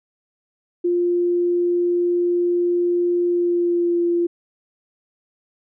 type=tone with pitch glide; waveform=sine; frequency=350.4 to 344.8 Hz; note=F4 to F4; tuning=+6 to -22 cents; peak=-16 dBFS; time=0.84-4.27 s; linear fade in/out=10 ms; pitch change=-28 cents; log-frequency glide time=3.26-4.01 s; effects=none